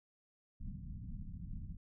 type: low-pass noise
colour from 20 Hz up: pink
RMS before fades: -45 dBFS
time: 0.6-1.77 s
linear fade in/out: 5 ms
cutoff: 220 Hz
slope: 48 dB/octave
effects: none